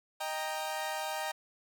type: chord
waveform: sawtooth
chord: Eb major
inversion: none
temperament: equal with one note detuned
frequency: 622.3 / 788.1 / 932.3 Hz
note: Eb5 / G5 / Bb5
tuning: 0 / +9 / 0 cents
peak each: -35 / -34 / -35 dBFS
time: 0.2-1.32 s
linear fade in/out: 10 ms
effects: none